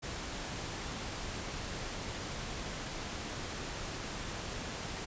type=noise; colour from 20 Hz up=pink; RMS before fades=-40 dBFS; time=0.02-5.06 s; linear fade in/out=20 ms; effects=resampled to 16000 Hz